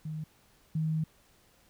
sine tone pair in turn, 155.56 / 157.82 Hz, D#3 / D#3, 0 / +25 cents, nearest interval unison, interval 25 cents, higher second, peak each -34 / -27 dBFS, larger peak second, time 0.05-0.24 / 0.75-1.04 s, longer second, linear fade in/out 5 ms, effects pink hiss -64 dBFS RMS until 1.69 s

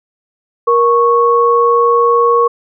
sine tone pair together, 471.5 / 1105 Hz, A#4 / C#6, +20 / -6 cents, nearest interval octave + minor third, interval 1474 cents, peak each -10 dBFS, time 0.67-2.48 s, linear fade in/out 10 ms, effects none

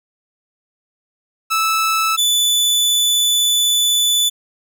sawtooth tone pair in turn, 1311 / 3484 Hz, E6 / A7, -10 / -18 cents, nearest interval octave + perfect fourth, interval 1692 cents, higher second, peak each -11 / -10 dBFS, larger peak second, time 1.5-2.17 / 2.17-4.3 s, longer second, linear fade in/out 20 ms, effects none

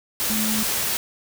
sine tone in noise, 216.9 Hz, A3, 25 cents flat, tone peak -24 dBFS, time 0.3-0.63 s, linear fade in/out 0 ms, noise white, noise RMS -24 dBFS, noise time 0.2-0.97 s, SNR -3 dB, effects none

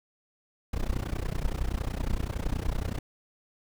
brown noise with amplitude modulation, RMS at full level -26 dBFS, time 0.73-2.99 s, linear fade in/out 5 ms, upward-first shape sine, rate 30.7 Hz, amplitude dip 95%, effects none

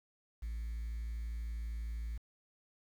triangle tone, 56.3 Hz, A1, 40 cents sharp, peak -34 dBFS, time 0.42-2.18 s, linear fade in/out 10 ms, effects tanh soft clip ceiling -32 dBFS + 10-bit

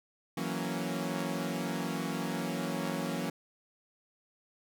sawtooth chord, F# dominant seventh, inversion third, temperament equal with one note detuned, 164.81 / 185 / 231.7 / 277.2 Hz, E3 / F#3 / A#3 / C#4, 0 / 0 / -10 / 0 cents, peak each -34 dBFS, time 0.37-3.3 s, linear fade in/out 5 ms, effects none

